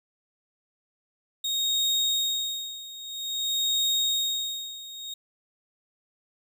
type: tone with tremolo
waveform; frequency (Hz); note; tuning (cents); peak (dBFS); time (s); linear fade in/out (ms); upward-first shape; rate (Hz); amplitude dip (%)
35% pulse; 3729; A#7; 0; -20; 1.44-5.14; 5; sine; 0.51; 85
effects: none